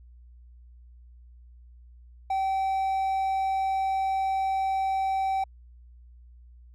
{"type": "tone", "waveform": "triangle", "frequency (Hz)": 771, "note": "G5", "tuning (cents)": -29, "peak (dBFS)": -22, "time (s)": [2.3, 5.44], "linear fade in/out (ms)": 5, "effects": ["added 60 Hz sine -48 dBFS peak until 6.74 s"]}